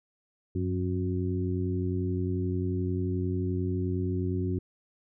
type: harmonic tone with a mistuned harmonic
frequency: 91.3 Hz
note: F#2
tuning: 23 cents flat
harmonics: 1 / 2 / 3 / 4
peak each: -29 / -34 / -34 / -34 dBFS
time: 0.55-4.59 s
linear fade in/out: 5 ms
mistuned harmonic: 1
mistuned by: +55 cents
effects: none